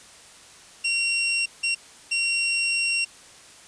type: tone bursts at uneven times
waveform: sawtooth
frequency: 2745 Hz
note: F7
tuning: 31 cents flat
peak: -18 dBFS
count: 3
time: 0.84-1.46 / 1.63-1.75 / 2.11-3.05 s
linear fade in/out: 10 ms
effects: white hiss -48 dBFS RMS until 3.67 s + resampled to 22050 Hz